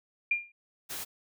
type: tone with exponential decay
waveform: sine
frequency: 2400 Hz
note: D7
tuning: 37 cents sharp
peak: -21 dBFS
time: 0.31-0.52 s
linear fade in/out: 5 ms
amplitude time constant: 44 ms
type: noise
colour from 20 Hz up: white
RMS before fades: -38 dBFS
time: 0.89-1.05 s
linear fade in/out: 20 ms
effects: none